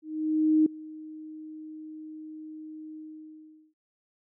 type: tone with ADSR envelope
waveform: sine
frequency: 311.1 Hz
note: D#4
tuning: in tune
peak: -17 dBFS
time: 0.02-3.74 s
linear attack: 640 ms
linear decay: 4 ms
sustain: -22 dB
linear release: 770 ms
effects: none